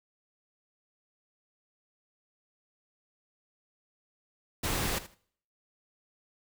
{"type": "noise with echo", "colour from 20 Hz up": "pink", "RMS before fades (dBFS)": -31, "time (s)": [4.63, 4.99], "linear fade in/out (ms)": 10, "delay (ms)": 79, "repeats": 2, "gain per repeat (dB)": -15, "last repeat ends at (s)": 5.148, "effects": ["noise-tail reverb RT60 0.6 s tail -23 dB re dry"]}